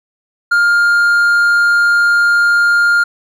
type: tone with hard clipping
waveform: triangle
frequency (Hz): 1407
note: F6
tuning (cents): +12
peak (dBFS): -9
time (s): 0.51-3.04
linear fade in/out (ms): 10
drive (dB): 6
effects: none